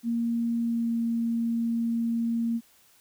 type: tone with pitch glide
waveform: sine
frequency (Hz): 233.1 to 231.4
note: A#3 to A#3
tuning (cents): 0 to -13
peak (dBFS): -24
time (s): 0.03-2.61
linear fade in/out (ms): 50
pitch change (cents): -13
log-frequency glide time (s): 0.6-0.94
effects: white hiss -60 dBFS RMS until 3 s